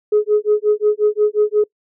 sine tone with tremolo, 421.2 Hz, G#4, 24 cents sharp, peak -8 dBFS, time 0.12-1.64 s, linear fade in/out 5 ms, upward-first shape sine, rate 5.6 Hz, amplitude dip 100%, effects noise-tail reverb RT60 0.1 s tail -25 dB re dry + tanh soft clip ceiling -6 dBFS

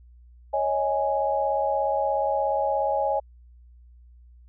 sine chord, C# suspended second, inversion none, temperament equal with one note detuned, 554.4 / 631.3 / 830.6 Hz, C#5 / D#5 / G#5, 0 / +25 / 0 cents, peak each -26 / -27 / -25 dBFS, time 0.53-3.2 s, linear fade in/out 10 ms, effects added 60 Hz sine -48 dBFS peak until 4.48 s

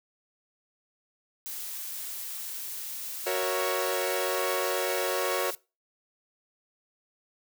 blue noise, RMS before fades -37 dBFS, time 1.46-5.55 s, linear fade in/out 0 ms
sawtooth chord, F# dominant seventh, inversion none, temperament equal, 370 / 466.2 / 554.4 / 659.3 Hz, F#4 / A#4 / C#5 / E5, 0 / 0 / 0 / 0 cents, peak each -28 / -29 / -27 / -32 dBFS, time 3.26-5.51 s, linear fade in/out 10 ms
effects noise-tail reverb RT60 0.3 s tail -23 dB re dry

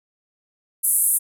white band-pass noise, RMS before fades -19 dBFS, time 0.83-1.19 s, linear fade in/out 20 ms, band 9100 to 12000 Hz, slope 48 dB/octave, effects none

